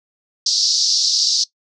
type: band-pass noise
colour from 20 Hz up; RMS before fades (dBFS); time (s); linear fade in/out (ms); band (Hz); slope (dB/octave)
white; -17; 0.46-1.44; 5; 4300 to 5600; 48
effects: noise-tail reverb RT60 0.1 s tail -19 dB re dry